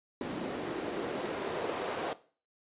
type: noise with band-pass filter sweep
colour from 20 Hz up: white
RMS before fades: -36 dBFS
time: 0.21-2.13 s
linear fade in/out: 0 ms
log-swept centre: 270 to 520 Hz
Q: 1.5
effects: noise-tail reverb RT60 0.4 s tail -17 dB re dry + resampled to 8000 Hz